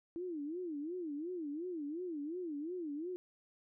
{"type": "tone with vibrato", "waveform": "sine", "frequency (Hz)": 323.7, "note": "E4", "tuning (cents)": -31, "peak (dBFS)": -38, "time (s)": [0.16, 3.16], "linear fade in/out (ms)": 0, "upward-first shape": "sine", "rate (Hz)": 2.8, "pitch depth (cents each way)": 220, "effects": []}